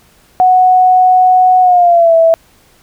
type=tone with pitch glide; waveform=sine; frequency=738 to 657.5 Hz; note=F#5 to E5; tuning=-5 to -5 cents; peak=-4 dBFS; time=0.4-2.34 s; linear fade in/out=0 ms; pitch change=-200 cents; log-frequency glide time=1.61-2.15 s; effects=pink hiss -48 dBFS RMS until 2.82 s